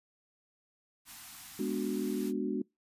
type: band-stop noise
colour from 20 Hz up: white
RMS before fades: -48 dBFS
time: 1.05-2.33 s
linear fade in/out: 50 ms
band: 320 to 690 Hz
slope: 96 dB/octave
type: chord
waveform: sine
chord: G# half-diminished seventh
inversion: none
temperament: equal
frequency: 207.7 / 246.9 / 293.7 / 370 Hz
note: G#3 / B3 / D4 / F#4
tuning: 0 / 0 / 0 / 0 cents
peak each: -36 dBFS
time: 1.59-2.62 s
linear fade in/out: 5 ms
effects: noise-tail reverb RT60 0.2 s tail -25 dB re dry + resampled to 32000 Hz